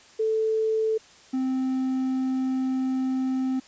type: tone pair in turn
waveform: sine / triangle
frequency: 440 / 260.7 Hz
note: A4 / C4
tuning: 0 / -6 cents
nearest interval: major sixth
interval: 906 cents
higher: first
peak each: -21 / -21 dBFS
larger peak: neither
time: 0.19-0.98 / 1.33-3.6 s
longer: second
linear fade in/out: 10 ms
effects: white hiss -52 dBFS RMS until 3.67 s + resampled to 16000 Hz